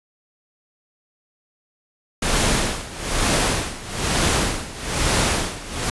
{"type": "noise with tremolo", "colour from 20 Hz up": "pink", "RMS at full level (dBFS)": -18, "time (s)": [2.22, 5.9], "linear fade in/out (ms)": 5, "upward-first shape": "sine", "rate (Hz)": 1.1, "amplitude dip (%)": 85, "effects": ["resampled to 24000 Hz"]}